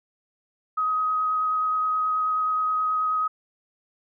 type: tone with vibrato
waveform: sine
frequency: 1261 Hz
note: D#6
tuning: 23 cents sharp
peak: -21 dBFS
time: 0.77-3.28 s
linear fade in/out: 10 ms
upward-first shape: triangle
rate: 9.4 Hz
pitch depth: 11 cents each way
effects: none